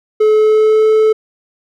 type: tone with pitch glide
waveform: triangle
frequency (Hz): 430 to 435.5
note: A4 to A4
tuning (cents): -40 to -18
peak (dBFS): -5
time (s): 0.2-1.13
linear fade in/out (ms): 10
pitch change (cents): +22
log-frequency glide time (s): 0.33-0.87
effects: none

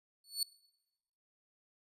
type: tone with exponential growth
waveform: sawtooth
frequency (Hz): 4435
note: C#8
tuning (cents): 0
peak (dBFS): -25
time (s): 0.24-0.43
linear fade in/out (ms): 2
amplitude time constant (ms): 41
effects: noise-tail reverb RT60 1.0 s tail -22 dB re dry + resampled to 32000 Hz

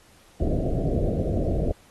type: low-pass noise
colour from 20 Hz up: pink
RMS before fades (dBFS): -24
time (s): 0.4-1.72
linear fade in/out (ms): 5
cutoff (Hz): 680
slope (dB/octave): 96
effects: pink hiss -56 dBFS RMS until 1.9 s + AAC 32 kbps

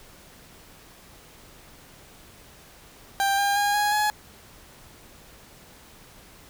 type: tone with pitch steps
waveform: 30% pulse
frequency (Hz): 790 / 802.9 / 816 / 829.3 / 842.8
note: G5 / G5 / G#5 / G#5 / G#5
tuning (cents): +13 / +41 / -31 / -3 / +25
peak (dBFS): -18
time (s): 3.2-4.1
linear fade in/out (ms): 0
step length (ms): 180
effects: pink hiss -50 dBFS RMS until 6.49 s

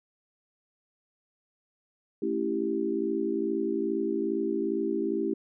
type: chord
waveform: sine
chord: A dominant seventh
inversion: none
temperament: equal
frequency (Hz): 220 / 277.2 / 329.6 / 392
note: A3 / C#4 / E4 / G4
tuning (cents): 0 / 0 / 0 / 0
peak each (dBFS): -34 / -34 / -30 / -30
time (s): 2.22-5.34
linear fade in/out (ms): 5
effects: none

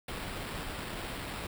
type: noise with sample-and-hold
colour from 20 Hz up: pink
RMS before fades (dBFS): -39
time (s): 0.08-1.47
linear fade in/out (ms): 5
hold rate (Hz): 6300
effects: none

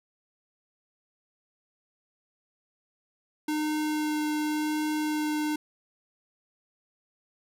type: tone with vibrato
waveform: square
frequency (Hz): 304.2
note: D#4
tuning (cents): -39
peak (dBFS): -27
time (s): 3.48-5.56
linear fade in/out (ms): 5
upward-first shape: sine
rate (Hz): 0.9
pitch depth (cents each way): 8
effects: none

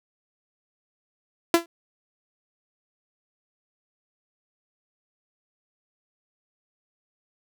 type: tone with exponential decay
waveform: sawtooth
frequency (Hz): 337.9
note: E4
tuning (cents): +43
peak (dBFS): -8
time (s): 1.54-1.66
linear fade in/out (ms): 2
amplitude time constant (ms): 25
effects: none

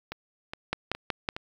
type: two click trains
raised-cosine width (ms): 0.3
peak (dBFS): -11 / -19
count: 4 / 4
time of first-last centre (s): 0.73-1.289 / 0.12-1.365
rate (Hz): 5.37 / 2.41
effects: 8-bit

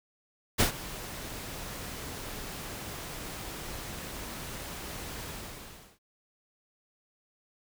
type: noise with ADSR envelope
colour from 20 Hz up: pink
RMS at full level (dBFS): -22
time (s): 0.58-5.99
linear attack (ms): 22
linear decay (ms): 110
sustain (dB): -18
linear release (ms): 700
effects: none

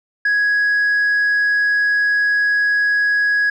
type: tone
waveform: sine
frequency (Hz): 1665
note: G#6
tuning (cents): +4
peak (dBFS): -11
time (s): 0.25-3.5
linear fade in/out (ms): 5
effects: tanh soft clip ceiling -12 dBFS

